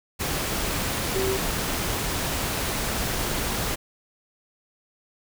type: tone in noise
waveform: sine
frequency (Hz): 384.6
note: G4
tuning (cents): -33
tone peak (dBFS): -24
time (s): 1.14-1.38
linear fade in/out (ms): 20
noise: pink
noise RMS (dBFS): -27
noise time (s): 0.19-3.76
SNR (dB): 0
effects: none